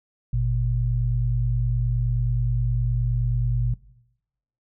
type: tone pair together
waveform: sine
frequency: 50.45 / 120 Hz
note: G#1 / B2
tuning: -49 / -49 cents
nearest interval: octave + minor third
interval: 1500 cents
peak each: -23 / -22 dBFS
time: 0.33-3.74 s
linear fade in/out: 5 ms
effects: noise-tail reverb RT60 0.9 s tail -20 dB re dry